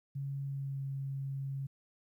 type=tone with pitch glide; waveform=sine; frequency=138.59 to 136.68 Hz; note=C#3 to C#3; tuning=0 to -24 cents; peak=-35 dBFS; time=0.15-1.67 s; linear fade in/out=10 ms; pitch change=-24 cents; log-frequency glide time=0.45-0.82 s; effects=12-bit